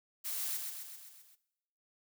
blue noise with echo, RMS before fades -38 dBFS, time 0.24-0.58 s, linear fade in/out 20 ms, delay 130 ms, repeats 6, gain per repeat -4 dB, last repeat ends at 1.36 s, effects noise-tail reverb RT60 0.9 s tail -18 dB re dry

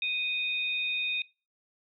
sine tone pair together, 2489 / 3683 Hz, D#7 / A#7, 0 / -22 cents, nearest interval perfect fifth, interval 678 cents, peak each -29 / -33 dBFS, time 0.02-1.22 s, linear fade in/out 2 ms, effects noise-tail reverb RT60 0.3 s tail -21 dB re dry

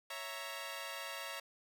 10% pulse chord, A# diminished, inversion first, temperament equal, 554.4 / 659.3 / 932.3 Hz, C#5 / E5 / A#5, 0 / 0 / 0 cents, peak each -38 / -38 / -38 dBFS, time 0.1-1.4 s, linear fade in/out 5 ms, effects none

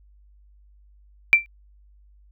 sine tone with exponential decay, 2349 Hz, D7, in tune, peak -6 dBFS, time 1.33-1.46 s, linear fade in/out 0 ms, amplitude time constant 27 ms, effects added 50 Hz sine -51 dBFS peak until 2.31 s

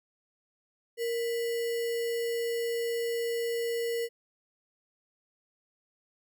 sine tone with sample-and-hold, 466.2 Hz, A#4, in tune, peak -28 dBFS, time 0.97-4.09 s, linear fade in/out 50 ms, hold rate 2450 Hz, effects none

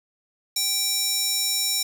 square tone with high-pass filter, 780 Hz, G5, 9 cents flat, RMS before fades -24 dBFS, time 0.56-1.83 s, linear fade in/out 5 ms, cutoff 5300 Hz, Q 1.6, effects none

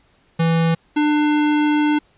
square tone pair in turn, 164.81 / 298.8 Hz, E3 / D4, 0 / +30 cents, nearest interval minor seventh, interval 1030 cents, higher second, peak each -15 / -15 dBFS, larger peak neither, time 0.39-0.75 / 0.96-1.99 s, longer second, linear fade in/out 10 ms, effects pink hiss -58 dBFS RMS until 2.17 s + resampled to 8000 Hz

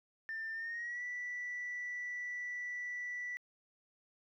sine tone with pitch glide, 1791 to 1964.4 Hz, A6 to B6, +30 to -10 cents, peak -37 dBFS, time 0.29-3.37 s, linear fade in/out 0 ms, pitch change +160 cents, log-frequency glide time 0.54-1.03 s, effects tanh soft clip ceiling -35 dBFS + 13-bit

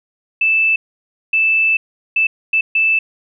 sine tone bursts at uneven times, 2637 Hz, E7, in tune, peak -11 dBFS, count 5, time 0.41-0.76 / 1.33-1.77 / 2.16-2.27 / 2.53-2.61 / 2.75-2.99 s, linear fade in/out 5 ms, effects none

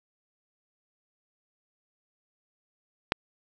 click, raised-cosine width 0.3 ms, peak -6 dBFS, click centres 3.121 s, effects none

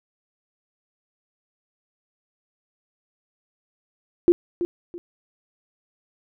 sine tone with echo, 347.9 Hz, F4, 7 cents flat, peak -10 dBFS, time 4.28-4.32 s, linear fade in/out 0 ms, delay 330 ms, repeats 2, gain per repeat -11 dB, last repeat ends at 4.98 s, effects none

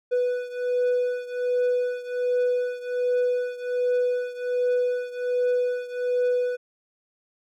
triangle beating tone pair, 493.9 / 495.2 Hz, B4 / B4, 0 / +5 cents, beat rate 1.3 Hz, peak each -22 / -25 dBFS, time 0.11-6.57 s, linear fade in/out 20 ms, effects none

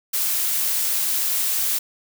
blue noise, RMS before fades -22 dBFS, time 0.13-1.79 s, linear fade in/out 10 ms, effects none

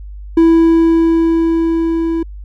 triangle tone with level ramp, 329.6 Hz, E4, in tune, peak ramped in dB -3 to -12 dBFS, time 0.37-2.23 s, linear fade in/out 5 ms, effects added 50 Hz sine -27 dBFS peak until 2.44 s

